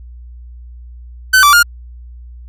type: tone with pitch steps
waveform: 45% pulse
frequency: 1521 / 1163 / 1416 Hz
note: F#6 / D6 / F6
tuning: +47 / -17 / +23 cents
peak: -5 dBFS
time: 1.33-1.63 s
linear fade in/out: 10 ms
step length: 100 ms
effects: added 60 Hz sine -31 dBFS peak until 2.48 s